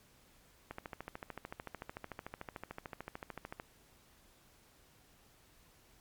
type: click train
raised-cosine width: 0.5 ms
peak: -27 dBFS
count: 40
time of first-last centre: 0.71-3.599 s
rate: 13.5 Hz
effects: pink hiss -65 dBFS RMS until 6 s + MP3 96 kbps